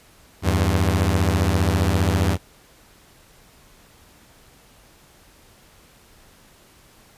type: beating tone pair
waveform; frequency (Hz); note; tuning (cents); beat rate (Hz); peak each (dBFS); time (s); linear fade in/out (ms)
sawtooth; 82.41 / 97.41; E2 / G2; 0 / -10; 15; -16; 0.42-2.38; 50
effects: pink hiss -52 dBFS RMS until 7.17 s + resampled to 32000 Hz